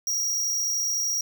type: tone with amplitude modulation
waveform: square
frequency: 5690 Hz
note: F8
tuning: 31 cents sharp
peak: -23 dBFS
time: 0.07-1.21 s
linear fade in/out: 2 ms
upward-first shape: sine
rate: 93.7 Hz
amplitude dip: 25%
effects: none